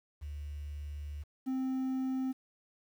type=tone pair in turn; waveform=sine / triangle; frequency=73.42 / 261.6 Hz; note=D2 / C4; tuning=0 / 0 cents; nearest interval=octave + minor seventh; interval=2200 cents; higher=second; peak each=-38 / -29 dBFS; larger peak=second; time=0.21-1.24 / 1.46-2.33 s; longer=first; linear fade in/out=20 ms; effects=10-bit